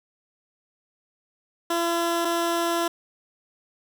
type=tone pair in turn; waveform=15% pulse; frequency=339.1 / 339.1 Hz; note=E4 / E4; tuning=+49 / +49 cents; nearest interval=unison; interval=0 cents; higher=neither; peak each=-16 dBFS; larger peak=neither; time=1.7-2.25 / 2.25-2.88 s; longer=second; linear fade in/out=5 ms; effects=none